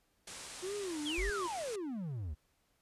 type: low-pass noise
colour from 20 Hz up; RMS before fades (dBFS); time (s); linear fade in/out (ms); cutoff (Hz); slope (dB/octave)
white; -48; 0.27-1.76; 5; 9800; 48
type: tone with vibrato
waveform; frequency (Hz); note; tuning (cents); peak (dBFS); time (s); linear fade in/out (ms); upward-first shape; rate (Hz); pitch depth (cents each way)
triangle; 349.2; F4; 0; -35; 0.62-1.48; 20; sine; 1.8; 290
type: exponential sweep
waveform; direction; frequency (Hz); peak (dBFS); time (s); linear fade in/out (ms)
triangle; down; 3520 to 68.1; -35; 1.05-2.35; 20
type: tone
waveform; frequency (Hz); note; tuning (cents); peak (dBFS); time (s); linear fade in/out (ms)
sine; 46.25; F#1; 0; -34; 1.18-1.3; 0
effects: pink hiss -75 dBFS RMS until 2.81 s + resampled to 32000 Hz